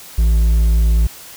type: tone with hard clipping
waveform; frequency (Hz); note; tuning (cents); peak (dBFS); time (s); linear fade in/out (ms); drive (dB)
triangle; 56; A1; +31; -11; 0.18-1.07; 5; 7
effects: white hiss -37 dBFS RMS until 1.36 s